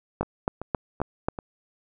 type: two click trains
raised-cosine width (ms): 1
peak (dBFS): -19 / -9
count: 4 / 5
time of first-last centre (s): 0.23-1.388 / 0.21-1.285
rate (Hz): 2.59 / 3.72
effects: none